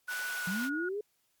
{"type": "high-pass noise", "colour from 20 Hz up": "pink", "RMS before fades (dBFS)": -42, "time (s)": [0.07, 0.7], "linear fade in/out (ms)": 50, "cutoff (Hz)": 1000, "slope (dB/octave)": 12}
{"type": "tone with pitch glide", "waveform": "sine", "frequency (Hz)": [1480, 1446.2], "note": ["F#6", "F#6"], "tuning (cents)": [0, -40], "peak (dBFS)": -34, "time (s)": [0.08, 0.89], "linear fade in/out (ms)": 5, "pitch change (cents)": -40, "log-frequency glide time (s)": [0.33, 0.67]}
{"type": "linear sweep", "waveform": "sine", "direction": "up", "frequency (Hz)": [172.3, 428.7], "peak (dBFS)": -32, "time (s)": [0.47, 1.01], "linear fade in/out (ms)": 5}
{"effects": ["white hiss -74 dBFS RMS until 1.4 s", "MP3 96 kbps"]}